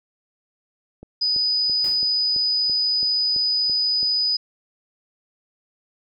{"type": "click train", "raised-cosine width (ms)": 2, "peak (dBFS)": -26, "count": 10, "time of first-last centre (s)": [1.03, 4.03], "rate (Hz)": 3}
{"type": "tone", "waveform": "sine", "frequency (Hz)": 4978, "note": "D#8", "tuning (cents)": 0, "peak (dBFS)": -18, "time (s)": [1.21, 4.37], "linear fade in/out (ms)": 10}
{"type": "noise with exponential decay", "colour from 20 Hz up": "pink", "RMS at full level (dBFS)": -35, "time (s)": [1.84, 2.12], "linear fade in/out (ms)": 5, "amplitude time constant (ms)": 59}
{"effects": []}